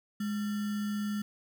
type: tone with sample-and-hold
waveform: sine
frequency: 207.7 Hz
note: G#3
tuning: in tune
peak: -30 dBFS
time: 0.2-1.22 s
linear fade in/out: 5 ms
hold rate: 1575 Hz
effects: none